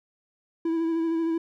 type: tone with vibrato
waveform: triangle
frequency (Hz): 328.9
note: E4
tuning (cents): -4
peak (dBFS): -21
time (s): 0.65-1.38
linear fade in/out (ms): 5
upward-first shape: sine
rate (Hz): 13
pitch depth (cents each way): 26
effects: none